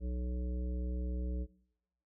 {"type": "harmonic tone", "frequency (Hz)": 61.6, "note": "B1", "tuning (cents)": -4, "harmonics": [1, 3, 5, 7, 9], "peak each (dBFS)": [-34, -44, -48, -51, -53], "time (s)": [0, 1.47], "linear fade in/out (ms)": 50, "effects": ["noise-tail reverb RT60 0.8 s tail -20 dB re dry"]}